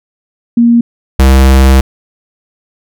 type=tone pair in turn; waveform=sine / square; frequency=235.3 / 66.3 Hz; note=A#3 / C2; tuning=+16 / +23 cents; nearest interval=octave + minor seventh; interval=2193 cents; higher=first; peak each=-3 dBFS; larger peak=neither; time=0.57-0.81 / 1.19-1.81 s; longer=second; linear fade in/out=5 ms; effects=none